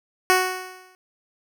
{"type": "tone with exponential decay", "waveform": "10% pulse", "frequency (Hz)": 370, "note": "F#4", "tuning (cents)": 0, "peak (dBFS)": -5, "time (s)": [0.3, 0.95], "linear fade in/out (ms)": 0, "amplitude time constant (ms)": 140, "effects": []}